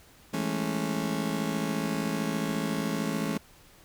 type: chord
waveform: 35% pulse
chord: A major seventh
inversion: second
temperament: just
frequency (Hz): 165 / 206.2 / 220 / 275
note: E3 / G#3 / A3 / C#4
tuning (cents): +2 / -12 / 0 / -14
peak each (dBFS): -32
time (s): 0.33-3.38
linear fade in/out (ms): 10
effects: pink hiss -56 dBFS RMS until 3.84 s